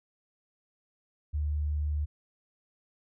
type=tone; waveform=sine; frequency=74.5 Hz; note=D2; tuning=25 cents sharp; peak=-27 dBFS; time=1.33-2.06 s; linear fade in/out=20 ms; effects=none